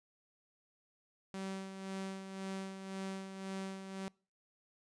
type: tone with tremolo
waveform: sawtooth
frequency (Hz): 192.2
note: G3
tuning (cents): -34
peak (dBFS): -35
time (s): 1.34-4.08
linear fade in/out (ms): 0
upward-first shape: sine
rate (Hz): 1.9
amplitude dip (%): 55
effects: noise-tail reverb RT60 0.4 s tail -26 dB re dry + resampled to 22050 Hz